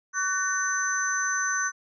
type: tone cluster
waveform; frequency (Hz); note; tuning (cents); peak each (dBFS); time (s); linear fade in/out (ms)
sine; 1135 / 1502 / 1823 / 6120; C#6 / F#6 / A#6 / G8; +41 / +26 / -39 / -42; -31 / -27 / -35 / -29; 0.13-1.72; 50
effects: none